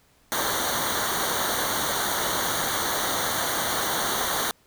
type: noise with comb filter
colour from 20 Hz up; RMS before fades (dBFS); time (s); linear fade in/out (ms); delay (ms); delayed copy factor
pink; -26; 0.32-4.51; 0; 0.39; -0.9
effects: pink hiss -61 dBFS RMS until 4.66 s